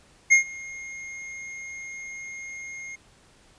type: tone with ADSR envelope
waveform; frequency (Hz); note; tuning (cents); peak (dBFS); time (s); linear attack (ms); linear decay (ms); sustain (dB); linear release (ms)
square; 2138; C7; +37; -12; 0.3-2.96; 24; 110; -24; 12
effects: pink hiss -57 dBFS RMS until 3.58 s + resampled to 22050 Hz